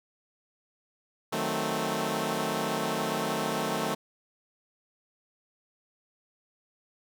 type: chord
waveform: 10% pulse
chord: D# diminished seventh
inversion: none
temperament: equal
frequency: 155.56 / 185 / 220 / 261.6 Hz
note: D#3 / F#3 / A3 / C4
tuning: 0 / 0 / 0 / 0 cents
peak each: -26 / -27 / -23 / -27 dBFS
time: 1.32-3.95 s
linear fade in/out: 10 ms
effects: none